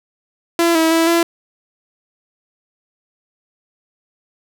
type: tone with pitch steps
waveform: sawtooth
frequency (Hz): 338.2 / 323.6 / 328.6 / 337.6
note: E4 / E4 / E4 / E4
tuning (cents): +44 / -32 / -5 / +41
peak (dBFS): -8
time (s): 0.59-1.23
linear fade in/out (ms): 2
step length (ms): 160
effects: none